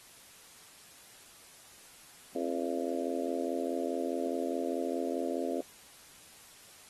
harmonic tone with a mistuned harmonic, 84.8 Hz, E2, 50 cents sharp, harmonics 3 / 4 / 5 / 6 / 7 / 8, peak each -36 / -37 / -38 / -39 / -39 / -40 dBFS, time 2.35-5.61 s, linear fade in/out 5 ms, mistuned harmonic 3, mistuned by +75 cents, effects white hiss -55 dBFS RMS until 6.89 s + AAC 32 kbps

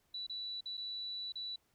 sine tone with dropouts, 3951 Hz, B7, in tune, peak -39 dBFS, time 0.14-1.56 s, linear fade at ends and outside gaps 5 ms, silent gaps 0.267-0.296 / 0.608-0.657 / 0.771-0.776 / 1.322-1.355 s, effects pink hiss -75 dBFS RMS until 1.74 s

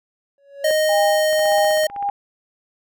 triangle tone with exponential growth, 560 Hz, C#5, 18 cents sharp, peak -17 dBFS, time 0.38-0.71 s, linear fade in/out 1 ms, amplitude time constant 71 ms
square tone, 620 Hz, D#5, 6 cents flat, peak -16 dBFS, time 0.64-1.87 s, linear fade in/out 5 ms
sine tone with tremolo, 807 Hz, G#5, 50 cents flat, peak -17 dBFS, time 0.89-2.1 s, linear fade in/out 2 ms, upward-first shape sine, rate 1.8 Hz, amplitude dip 95%
click train, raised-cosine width 0.5 ms, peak -23 dBFS, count 13, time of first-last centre 1.33-2.089 s, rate 15.8 Hz
effects none

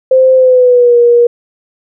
sine tone with pitch glide, 520 to 476.8 Hz, C5 to A#4, -11 to +39 cents, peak -3 dBFS, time 0.11-1.27 s, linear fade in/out 5 ms, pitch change -150 cents, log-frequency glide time 0.35-0.97 s, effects none

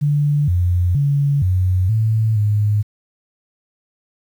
sine tone with pitch steps, 146.2 / 88.8 / 141.9 / 92.2 / 110.4 / 104.7 Hz, D3 / F2 / C#3 / F#2 / A2 / G#2, -7 / +29 / +41 / -6 / +6 / +15 cents, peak -13 dBFS, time 0.01-2.83 s, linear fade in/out 20 ms, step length 470 ms, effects 8-bit

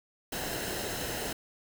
pink noise with comb filter, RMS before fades -35 dBFS, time 0.32-1.33 s, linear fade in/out 5 ms, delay 0.86 ms, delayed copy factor -0.55, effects none

